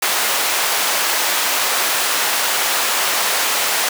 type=high-pass noise; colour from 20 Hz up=pink; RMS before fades=-18 dBFS; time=0.02-3.89 s; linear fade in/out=5 ms; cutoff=780 Hz; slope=12 dB/octave; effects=none